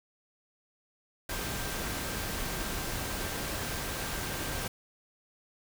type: tone in noise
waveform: sine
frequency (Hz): 1573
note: G6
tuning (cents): +6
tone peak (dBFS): -46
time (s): 1.29-4.68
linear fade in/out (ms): 5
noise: pink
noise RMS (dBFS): -35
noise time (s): 1.29-4.68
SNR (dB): -14
effects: none